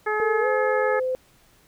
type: harmonic tone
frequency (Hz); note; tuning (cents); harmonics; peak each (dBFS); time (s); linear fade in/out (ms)
426.3; G#4; +45; 1 / 2 / 3 / 4 / 5; -25 / -28 / -29 / -28 / -35; 0.06-1; 10
type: tone with pitch glide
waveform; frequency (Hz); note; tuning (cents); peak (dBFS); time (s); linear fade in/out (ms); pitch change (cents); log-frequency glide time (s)
sine; 450 to 513.9; A4 to C5; +39 to -31; -22; 0.2-1.15; 0; +230; 0.39-0.47
effects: pink hiss -58 dBFS RMS until 1.67 s